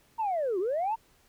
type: linear two-way sweep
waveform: sine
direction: down then up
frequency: 932.3 to 345.8 to 932.3 Hz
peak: -25 dBFS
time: 0.18-0.96 s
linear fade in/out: 20 ms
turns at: 0.59 s
effects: tanh soft clip ceiling -23 dBFS + pink hiss -64 dBFS RMS until 1.28 s